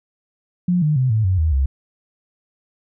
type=tone with pitch steps; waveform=sine; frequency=178.1 / 151.5 / 128.88 / 109.63 / 93.26 / 79.33 / 67.49 Hz; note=F3 / D#3 / C3 / A2 / F#2 / D#2 / C#2; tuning=+34 / -46 / -26 / -6 / +14 / +34 / -46 cents; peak=-14 dBFS; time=0.68-1.66 s; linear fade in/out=5 ms; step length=140 ms; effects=none